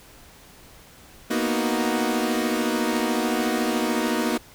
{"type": "chord", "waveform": "sawtooth", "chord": "B major seventh", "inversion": "third", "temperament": "equal", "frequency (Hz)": [233.1, 246.9, 311.1, 370], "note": ["A#3", "B3", "D#4", "F#4"], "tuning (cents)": [0, 0, 0, 0], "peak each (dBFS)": [-22, -24, -23, -25], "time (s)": [1.3, 4.38], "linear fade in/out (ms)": 10, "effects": ["pink hiss -49 dBFS RMS until 4.54 s"]}